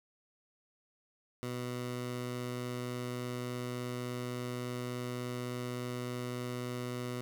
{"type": "tone", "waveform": "15% pulse", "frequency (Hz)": 123.47, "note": "B2", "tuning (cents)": 0, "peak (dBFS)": -30, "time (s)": [1.43, 7.21], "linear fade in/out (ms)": 0, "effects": []}